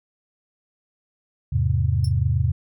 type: chord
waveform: sine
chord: E augmented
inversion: none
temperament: equal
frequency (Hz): 82.41 / 103.83 / 130.81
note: E2 / G#2 / B#2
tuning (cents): 0 / 0 / 0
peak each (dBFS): -22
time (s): 1.52-2.52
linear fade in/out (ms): 10
type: tone with exponential decay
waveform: sawtooth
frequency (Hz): 5380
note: E8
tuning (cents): +34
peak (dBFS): -28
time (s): 2.04-2.12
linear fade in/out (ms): 5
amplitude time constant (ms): 17
effects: none